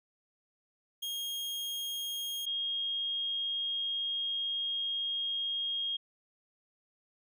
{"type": "tone pair in turn", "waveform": ["40% pulse", "sine"], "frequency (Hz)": [3251, 3251], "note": ["G#7", "G#7"], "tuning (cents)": [-38, -38], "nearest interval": "unison", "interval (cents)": 0, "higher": "neither", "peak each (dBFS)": [-34, -31], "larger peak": "second", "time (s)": [[1.02, 2.46], [2.46, 5.97]], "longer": "second", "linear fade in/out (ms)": 10, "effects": []}